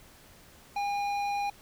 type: tone with hard clipping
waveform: triangle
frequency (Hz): 811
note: G#5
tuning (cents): -41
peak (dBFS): -30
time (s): 0.76-1.5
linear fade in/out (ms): 5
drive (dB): 14
effects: pink hiss -55 dBFS RMS until 1.61 s